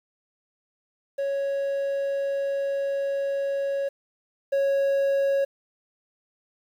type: tone pair in turn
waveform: triangle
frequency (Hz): 554.4 / 552.2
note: C#5 / C#5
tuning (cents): 0 / -7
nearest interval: unison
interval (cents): 7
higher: first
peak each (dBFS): -22 / -18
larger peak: second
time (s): 1.18-3.89 / 4.52-5.45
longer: first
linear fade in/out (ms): 10
effects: 9-bit